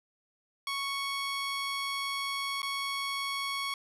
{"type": "tone with dropouts", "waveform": "15% pulse", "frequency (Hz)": 1108.7, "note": "C#6", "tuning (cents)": 0, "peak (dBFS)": -25, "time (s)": [0.67, 3.74], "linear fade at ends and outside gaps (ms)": 2, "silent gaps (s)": [2.619, 2.629], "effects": ["low-pass 11000 Hz 12 dB/octave", "11-bit"]}